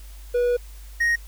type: tone pair in turn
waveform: triangle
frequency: 486.3 / 1870.3 Hz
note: B4 / A#6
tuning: -27 / +5 cents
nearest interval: octave + major seventh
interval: 2332 cents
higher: second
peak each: -16 dBFS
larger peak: neither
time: 0.34-0.57 / 1-1.16 s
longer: first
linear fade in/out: 10 ms
effects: added 50 Hz sine -38 dBFS peak until 1.27 s + white hiss -51 dBFS RMS until 1.27 s